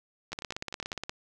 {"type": "two click trains", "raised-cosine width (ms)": 0.2, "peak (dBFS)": [-17, -22], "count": [14, 7], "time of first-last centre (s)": [[0.33, 1.095], [0.32, 0.929]], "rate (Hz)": [17, 9.85], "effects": []}